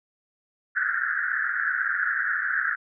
pink band-pass noise, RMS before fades -26 dBFS, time 0.75-2.76 s, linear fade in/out 20 ms, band 1400 to 1800 Hz, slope 96 dB/octave, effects none

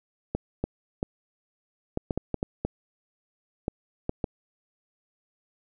clicks, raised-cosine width 2 ms, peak -13 dBFS, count 12, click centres 0.35 / 0.64 / 1.029 / 1.974 / 2.108 / 2.176 / 2.343 / 2.429 / 2.65 / 3.681 / 4.094 / 4.242 s, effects none

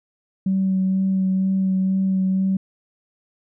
sine tone with vibrato, 190 Hz, F#3, 46 cents sharp, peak -16 dBFS, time 0.46-2.57 s, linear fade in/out 5 ms, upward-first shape sine, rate 2.1 Hz, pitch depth 14 cents each way, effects tanh soft clip ceiling -12 dBFS

